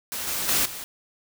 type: noise with level steps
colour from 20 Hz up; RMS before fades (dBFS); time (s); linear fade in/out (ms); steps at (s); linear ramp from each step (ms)
white; -31 / -28 / -22 / -36; 0.12-0.84; 0; 0.27 / 0.48 / 0.65; 10
effects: none